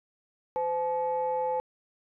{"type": "tone pair together", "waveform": "sine", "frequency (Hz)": [512, 861.1], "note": ["C5", "A5"], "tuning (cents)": [-38, -38], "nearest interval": "major sixth", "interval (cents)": 900, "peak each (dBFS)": -28, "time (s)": [0.56, 1.6], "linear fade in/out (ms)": 0, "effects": ["tanh soft clip ceiling -20 dBFS"]}